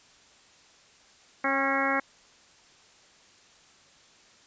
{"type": "harmonic tone with a mistuned harmonic", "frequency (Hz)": 273, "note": "C#4", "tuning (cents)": -26, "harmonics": [1, 2, 3, 4, 5, 6, 7, 8], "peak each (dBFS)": [-32, -32, -32, -32, -32, -32, -32, -32], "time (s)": [1.44, 2], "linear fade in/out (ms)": 5, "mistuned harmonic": 3, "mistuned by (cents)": -22, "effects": ["white hiss -57 dBFS RMS until 4.46 s", "resampled to 16000 Hz"]}